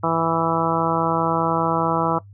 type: harmonic tone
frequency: 164.81 Hz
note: E3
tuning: in tune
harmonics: 1 / 2 / 3 / 4 / 5 / 6 / 7 / 8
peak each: -26 / -26 / -26 / -26 / -26 / -26 / -26 / -26 dBFS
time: 0.03-2.19 s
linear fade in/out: 10 ms
effects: noise-tail reverb RT60 0.1 s tail -18 dB re dry + added 100 Hz sine -41 dBFS peak until 2.33 s